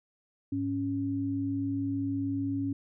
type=tone pair together; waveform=sine; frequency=103.83 / 277.2 Hz; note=G#2 / C#4; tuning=0 / 0 cents; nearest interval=octave + perfect fourth; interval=1700 cents; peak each=-35 / -29 dBFS; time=0.52-2.73 s; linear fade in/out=5 ms; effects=none